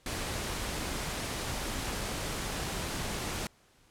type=noise; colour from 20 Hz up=pink; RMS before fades=-35 dBFS; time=0.06-3.47 s; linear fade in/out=2 ms; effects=pink hiss -64 dBFS RMS until 3.9 s + low-pass 11000 Hz 12 dB/octave